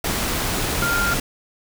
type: tone in noise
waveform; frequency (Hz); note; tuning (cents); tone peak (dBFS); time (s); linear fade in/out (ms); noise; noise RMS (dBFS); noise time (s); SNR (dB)
sine; 1396.9; F6; 0; -20; 0.82-1.14; 5; pink; -23; 0.04-1.2; 0
effects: none